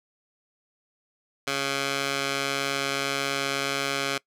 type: tone with band-pass filter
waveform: 15% pulse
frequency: 138.59 Hz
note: C#3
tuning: in tune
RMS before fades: -28 dBFS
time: 1.47-4.18 s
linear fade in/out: 5 ms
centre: 3300 Hz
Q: 0.56
effects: noise-tail reverb RT60 0.1 s tail -23 dB re dry